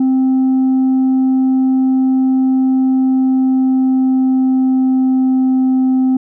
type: tone with pitch glide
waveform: sine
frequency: 261.6 to 259.5 Hz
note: C4 to C4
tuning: 0 to -14 cents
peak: -7 dBFS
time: 0-6.17 s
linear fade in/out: 5 ms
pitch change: -14 cents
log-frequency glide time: 2.85-5.99 s
effects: tanh soft clip ceiling -9 dBFS